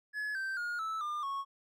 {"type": "tone with pitch steps", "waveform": "triangle", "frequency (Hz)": [1700, 1558.9, 1429.5, 1310.9, 1202.1, 1102.3], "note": ["G#6", "G6", "F6", "E6", "D6", "C#6"], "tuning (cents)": [40, -10, 40, -10, 40, -10], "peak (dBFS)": -32, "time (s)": [0.13, 1.45], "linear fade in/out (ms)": 50, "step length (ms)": 220, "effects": []}